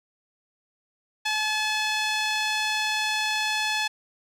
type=tone with band-pass filter; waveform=sawtooth; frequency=859 Hz; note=A5; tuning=42 cents flat; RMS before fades=-26 dBFS; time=1.25-3.88 s; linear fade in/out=10 ms; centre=3300 Hz; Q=0.95; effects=none